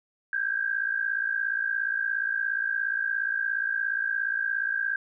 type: tone pair together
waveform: sine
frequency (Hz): 1568 / 1625.1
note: G6 / G#6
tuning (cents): 0 / -38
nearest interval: minor second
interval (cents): 62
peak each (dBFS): -28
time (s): 0.33-4.96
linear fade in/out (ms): 2
effects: none